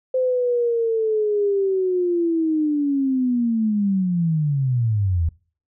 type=linear sweep; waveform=sine; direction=down; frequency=518 to 77.78 Hz; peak=-17 dBFS; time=0.14-5.29 s; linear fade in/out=5 ms; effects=noise-tail reverb RT60 0.4 s tail -23 dB re dry